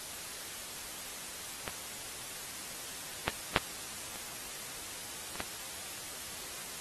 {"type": "clicks", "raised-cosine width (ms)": 0.3, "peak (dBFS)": [-18, -11, -6, -28, -24, -17], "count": 6, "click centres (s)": [1.678, 3.28, 3.562, 4.158, 5.356, 5.404], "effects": ["white hiss -43 dBFS RMS until 6.8 s", "AAC 32 kbps"]}